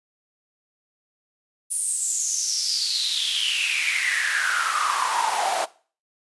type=noise with high-pass filter sweep; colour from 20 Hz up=pink; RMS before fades=-24 dBFS; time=1.7-5.66 s; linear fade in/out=20 ms; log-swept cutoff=9700 to 680 Hz; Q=8.1; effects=noise-tail reverb RT60 0.4 s tail -20 dB re dry + resampled to 24000 Hz